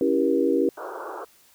sine chord, C# diminished seventh, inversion none, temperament equal with one note detuned, 277.2 / 329.6 / 392 / 477.6 Hz, C#4 / E4 / G4 / Bb4, 0 / 0 / 0 / +42 cents, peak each -24 dBFS, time 0.01-0.69 s, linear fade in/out 2 ms
pink band-pass noise, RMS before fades -35 dBFS, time 0.77-1.25 s, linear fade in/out 10 ms, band 330 to 1500 Hz, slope 96 dB/octave
effects white hiss -57 dBFS RMS until 1.54 s

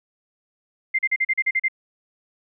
sine tone bursts, 2093 Hz, C7, in tune, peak -17 dBFS, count 9, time 0.94-1.684 s, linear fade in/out 10 ms, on 48 ms, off 39 ms, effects none

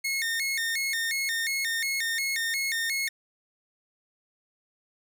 sawtooth tone with vibrato, 1992 Hz, B6, 14 cents sharp, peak -23 dBFS, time 0.04-3.09 s, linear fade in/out 10 ms, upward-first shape square, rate 2.8 Hz, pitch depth 150 cents each way, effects none

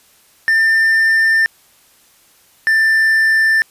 triangle tone pair in turn, 1794 / 1778.5 Hz, A6 / A6, +33 / +18 cents, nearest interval unison, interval 15 cents, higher first, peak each -8 dBFS, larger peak neither, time 0.48-1.46 / 2.67-3.62 s, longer first, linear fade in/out 0 ms, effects white hiss -51 dBFS RMS until 3.7 s + resampled to 32000 Hz

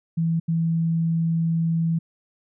sine tone bursts at uneven times, 164.81 Hz, E3, in tune, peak -19 dBFS, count 2, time 0.17-0.4 / 0.48-1.99 s, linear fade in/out 10 ms, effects none

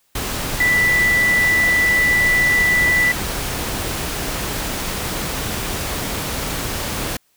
sine tone in noise, 1975.5 Hz, B6, in tune, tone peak -13 dBFS, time 0.6-3.12 s, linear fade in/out 5 ms, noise pink, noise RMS -24 dBFS, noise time 0.15-7.17 s, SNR +8 dB, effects white hiss -62 dBFS RMS until 7.36 s

